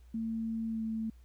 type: tone with pitch glide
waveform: sine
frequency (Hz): 225.1 to 222.1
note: A3 to A3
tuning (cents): +40 to +16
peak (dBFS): -32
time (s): 0.14-1.1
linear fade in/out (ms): 5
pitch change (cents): -24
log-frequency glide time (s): 0.69-0.81
effects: added 60 Hz sine -53 dBFS peak until 1.24 s + pink hiss -71 dBFS RMS until 1.24 s